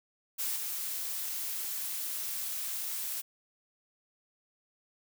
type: noise with level steps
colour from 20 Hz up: blue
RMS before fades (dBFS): -33 / -36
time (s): 0.38-3.22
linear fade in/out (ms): 20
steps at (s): 0.56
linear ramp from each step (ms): 2
effects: none